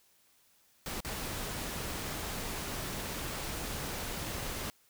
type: noise with dropouts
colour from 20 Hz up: pink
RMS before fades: -38 dBFS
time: 0.86-4.7 s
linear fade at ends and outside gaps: 0 ms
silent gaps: 1.004-1.048 s
effects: white hiss -67 dBFS RMS until 4.89 s